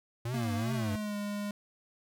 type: tone with vibrato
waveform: square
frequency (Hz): 113.3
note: A#2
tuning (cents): -49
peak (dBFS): -33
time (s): 0.25-0.96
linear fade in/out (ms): 5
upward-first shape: triangle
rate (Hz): 2.6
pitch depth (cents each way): 280
type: tone with pitch glide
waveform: square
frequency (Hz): 233.1 to 205.3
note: A#3 to G#3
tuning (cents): 0 to -20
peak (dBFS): -34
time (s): 0.34-1.51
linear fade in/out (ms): 2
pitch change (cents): -220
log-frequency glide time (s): 0.53-1.16
effects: none